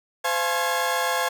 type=tone cluster; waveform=35% pulse; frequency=515 / 689 / 855 / 1078 / 1651 Hz; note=C5 / F5 / A5 / C#6 / G#6; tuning=-28 / -24 / -50 / -49 / -11 cents; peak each=-27 dBFS; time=0.24-1.29 s; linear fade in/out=10 ms; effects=none